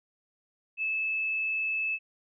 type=tone with frequency modulation; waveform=sine; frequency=2611 Hz; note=E7; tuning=17 cents flat; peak=-27 dBFS; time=0.77-1.99 s; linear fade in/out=50 ms; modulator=32.5 Hz; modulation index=0.44; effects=none